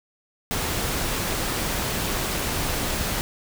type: noise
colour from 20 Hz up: pink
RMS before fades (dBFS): -26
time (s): 0.51-3.21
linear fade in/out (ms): 0
effects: none